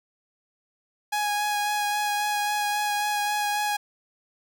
sawtooth tone with vibrato, 830.6 Hz, G#5, in tune, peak -20 dBFS, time 1.12-3.77 s, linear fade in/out 10 ms, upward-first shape sine, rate 3.7 Hz, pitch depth 13 cents each way, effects none

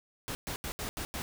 pink noise bursts at uneven times, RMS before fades -37 dBFS, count 6, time 0.28-0.35 / 0.47-0.56 / 0.64-0.72 / 0.79-0.89 / 0.97-1.05 / 1.14-1.22 s, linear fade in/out 0 ms, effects none

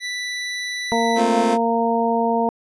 25% pulse tone, 1975.5 Hz, B6, in tune, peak -21 dBFS, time 0-1.22 s, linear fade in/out 50 ms
harmonic tone, 230.9 Hz, A#3, 16 cents flat, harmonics 1 / 2 / 3 / 4, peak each -22 / -22 / -22 / -22 dBFS, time 0.92-2.49 s, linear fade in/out 0 ms
25% pulse chord, F major, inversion first, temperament just, 218.3 / 261.9 / 349.2 Hz, A3 / C4 / F4, -13 / +2 / 0 cents, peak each -21 dBFS, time 1.15-1.58 s, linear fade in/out 50 ms
effects resampled to 22050 Hz

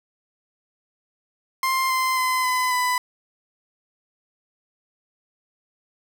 30% pulse tone with pitch steps, 1052 / 1038.1 / 1024.4 / 1010.9 / 997.6 Hz, C6 / C6 / C6 / B5 / B5, +9 / -14 / -37 / +40 / +17 cents, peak -17 dBFS, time 1.63-2.98 s, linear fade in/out 2 ms, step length 270 ms, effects none

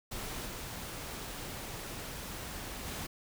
pink noise with level steps, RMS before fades -40 / -42 / -40 dBFS, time 0.11-3.07 s, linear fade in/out 10 ms, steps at 0.46 / 2.86 s, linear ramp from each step 5 ms, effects none

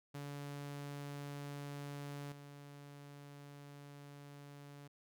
sawtooth tone with level steps, 143.1 Hz, D3, 45 cents flat, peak -40 / -48 dBFS, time 0.14-4.88 s, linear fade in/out 10 ms, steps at 2.32 s, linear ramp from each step 2 ms, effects none

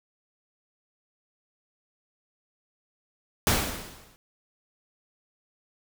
pink noise with exponential decay, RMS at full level -20 dBFS, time 3.47-4.16 s, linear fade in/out 0 ms, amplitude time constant 150 ms, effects none

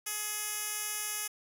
10% pulse tone with band-pass filter, 421.2 Hz, G#4, 24 cents sharp, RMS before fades -36 dBFS, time 0.06-1.28 s, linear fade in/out 10 ms, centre 11000 Hz, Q 1, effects none

